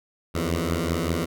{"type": "beating tone pair", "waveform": "10% pulse", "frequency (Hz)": [81.1, 86.3], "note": ["E2", "F2"], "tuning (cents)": [-28, -20], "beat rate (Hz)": 5.2, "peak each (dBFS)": -18, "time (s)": [0.34, 1.26], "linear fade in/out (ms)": 20, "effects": []}